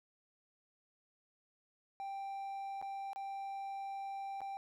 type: tone with dropouts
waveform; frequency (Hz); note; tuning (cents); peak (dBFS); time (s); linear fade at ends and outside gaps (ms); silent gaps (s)
triangle; 786; G5; +4; -38; 2-4.57; 0; 2.815-2.825 / 3.132-3.16 / 4.406-4.416
effects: none